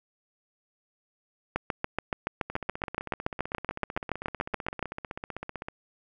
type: two click trains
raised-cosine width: 0.5 ms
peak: -12 / -20 dBFS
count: 24 / 51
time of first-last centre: 1.56-4.827 / 2.5-5.685 s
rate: 7.04 / 15.7 Hz
effects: none